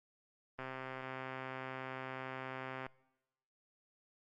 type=click train; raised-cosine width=0.5 ms; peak=-28 dBFS; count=299; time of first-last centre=0.59-2.865 s; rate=131 Hz; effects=noise-tail reverb RT60 1.0 s tail -23 dB re dry + Opus 32 kbps